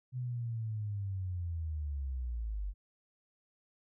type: linear sweep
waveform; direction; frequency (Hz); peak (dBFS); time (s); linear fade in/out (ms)
sine; down; 127.6 to 46.25; -34; 0.12-2.74; 50
effects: none